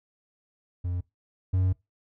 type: tone pair in turn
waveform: triangle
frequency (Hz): 88.9 / 92.78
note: F2 / F#2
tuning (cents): +31 / +5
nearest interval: minor second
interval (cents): 74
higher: second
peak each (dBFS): -25 / -19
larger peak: second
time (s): 0.84-1.01 / 1.53-1.73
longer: second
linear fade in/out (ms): 10
effects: noise-tail reverb RT60 0.2 s tail -22 dB re dry